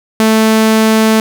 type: tone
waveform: sawtooth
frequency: 220 Hz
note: A3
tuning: in tune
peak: -3 dBFS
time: 0.2-1.2 s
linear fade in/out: 0 ms
effects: none